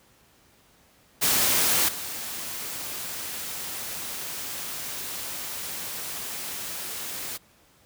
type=noise with level steps; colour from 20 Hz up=white; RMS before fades=-22 / -34 dBFS; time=1.21-7.38 s; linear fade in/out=20 ms; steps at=1.88 s; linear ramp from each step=10 ms; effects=pink hiss -59 dBFS RMS until 7.85 s + high-pass 60 Hz 12 dB/octave